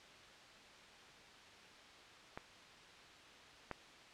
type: clicks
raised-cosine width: 0.5 ms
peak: -29 / -26 dBFS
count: 2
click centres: 2.375 / 3.713 s
effects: white hiss -58 dBFS RMS until 4.13 s + low-pass 4000 Hz 12 dB/octave

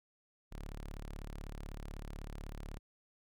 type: tone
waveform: sawtooth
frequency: 36.05 Hz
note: D1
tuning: 31 cents flat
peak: -39 dBFS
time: 0.51-2.79 s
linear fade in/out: 20 ms
effects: none

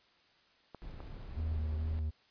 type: clicks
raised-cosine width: 1 ms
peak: -32 dBFS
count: 2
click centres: 0.747 / 1.004 s
type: noise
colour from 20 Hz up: brown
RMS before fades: -46 dBFS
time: 0.82-1.99 s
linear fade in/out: 0 ms
type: tone with vibrato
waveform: triangle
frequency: 78 Hz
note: D#2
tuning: 5 cents sharp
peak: -30 dBFS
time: 1.36-2.11 s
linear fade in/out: 20 ms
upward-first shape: square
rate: 2.3 Hz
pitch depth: 21 cents each way
effects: white hiss -67 dBFS RMS until 2.3 s + resampled to 11025 Hz

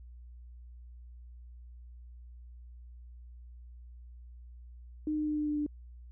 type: tone with pitch steps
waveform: sine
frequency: 305.6 / 303.7 / 301.7 / 299.8 / 297.9 / 296 Hz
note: D#4 / D#4 / D4 / D4 / D4 / D4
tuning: -31 / -42 / +47 / +36 / +25 / +14 cents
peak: -29 dBFS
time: 5.07-5.664 s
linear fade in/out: 2 ms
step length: 99 ms
effects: added 60 Hz sine -47 dBFS peak until 6.11 s

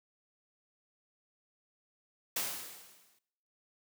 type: noise with exponential decay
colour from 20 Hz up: white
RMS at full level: -32 dBFS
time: 2.36-3.19 s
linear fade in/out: 5 ms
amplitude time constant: 180 ms
effects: noise-tail reverb RT60 0.8 s tail -20 dB re dry + high-pass 150 Hz 12 dB/octave

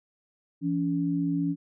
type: tone pair together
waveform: sine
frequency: 168.2 / 283.1 Hz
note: E3 / C#4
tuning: +35 / +37 cents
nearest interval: major sixth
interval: 902 cents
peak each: -28 / -26 dBFS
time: 0.61-1.56 s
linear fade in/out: 50 ms
effects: none

